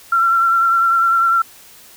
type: tone with vibrato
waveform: sine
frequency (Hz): 1358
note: F6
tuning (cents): -49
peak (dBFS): -11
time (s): 0.12-1.42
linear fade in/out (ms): 5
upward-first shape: sine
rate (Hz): 10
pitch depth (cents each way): 30
effects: white hiss -43 dBFS RMS until 1.96 s